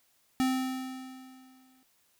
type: tone with exponential decay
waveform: square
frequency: 259.6 Hz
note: C4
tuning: 13 cents flat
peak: -24 dBFS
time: 0.4-1.83 s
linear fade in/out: 0 ms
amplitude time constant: 310 ms
effects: white hiss -69 dBFS RMS until 2.19 s